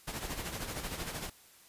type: noise with tremolo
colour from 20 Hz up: pink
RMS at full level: -37 dBFS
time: 0.07-1.3 s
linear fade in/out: 10 ms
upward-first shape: sine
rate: 13 Hz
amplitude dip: 55%
effects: white hiss -59 dBFS RMS until 1.68 s + resampled to 32000 Hz